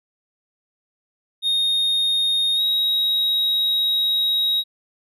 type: tone with pitch glide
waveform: triangle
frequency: 3700 to 3806 Hz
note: A#7 to A#7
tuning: -14 to +35 cents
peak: -16 dBFS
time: 1.42-4.64 s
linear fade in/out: 50 ms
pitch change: +49 cents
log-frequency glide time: 2.55-2.61 s
effects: none